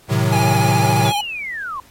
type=chord; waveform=square; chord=A diminished seventh; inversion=none; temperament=equal; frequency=110 / 130.81 / 155.56 / 185 Hz; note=A2 / C3 / Eb3 / Gb3; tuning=0 / 0 / 0 / 0 cents; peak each=-19 / -20 / -24 / -24 dBFS; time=0.08-1.13 s; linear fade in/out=50 ms
type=tone with vibrato; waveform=square; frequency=824 Hz; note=G#5; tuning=14 cents flat; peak=-19 dBFS; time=0.32-1.21 s; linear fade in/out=5 ms; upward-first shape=triangle; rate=14 Hz; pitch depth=49 cents each way
type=linear sweep; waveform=sine; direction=down; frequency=3497 to 1007 Hz; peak=-24 dBFS; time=1.05-1.8 s; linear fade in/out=2 ms
effects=pink hiss -50 dBFS RMS until 1.9 s + AAC 48 kbps